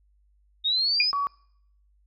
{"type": "linear sweep", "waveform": "sine", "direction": "up", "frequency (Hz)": [3668, 5170], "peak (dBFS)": -21, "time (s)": [0.64, 1.12], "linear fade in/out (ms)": 20}
{"type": "tone with exponential decay", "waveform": "sine", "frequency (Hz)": 2423, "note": "D#7", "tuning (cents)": -47, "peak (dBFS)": -15, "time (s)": [1, 1.09], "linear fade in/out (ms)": 2, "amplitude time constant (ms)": 18}
{"type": "tone", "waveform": "sine", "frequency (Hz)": 1132, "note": "C#6", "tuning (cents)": 36, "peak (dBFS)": -23, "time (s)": [1.13, 1.27], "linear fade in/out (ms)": 0}
{"effects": ["noise-tail reverb RT60 0.7 s tail -26 dB re dry", "added 50 Hz sine -60 dBFS peak until 2.06 s"]}